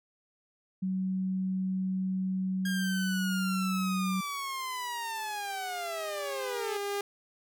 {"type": "tone", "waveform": "sine", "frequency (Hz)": 187.9, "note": "F#3", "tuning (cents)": 27, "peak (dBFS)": -28, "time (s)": [0.82, 4.21], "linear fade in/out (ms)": 10}
{"type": "linear sweep", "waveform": "sawtooth", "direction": "down", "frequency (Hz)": [1625, 419.5], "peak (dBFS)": -30, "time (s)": [2.65, 6.77], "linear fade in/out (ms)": 5}
{"type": "tone with exponential growth", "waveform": "sawtooth", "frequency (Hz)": 403.9, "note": "G#4", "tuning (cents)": -48, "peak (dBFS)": -26, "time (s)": [3.79, 7.01], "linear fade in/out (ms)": 2, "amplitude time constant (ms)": 700}
{"effects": []}